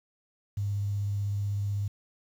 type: tone with vibrato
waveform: sine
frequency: 101.2 Hz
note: G#2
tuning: 44 cents flat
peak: -27 dBFS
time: 0.57-1.88 s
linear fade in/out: 5 ms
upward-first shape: triangle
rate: 16 Hz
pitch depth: 14 cents each way
effects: 9-bit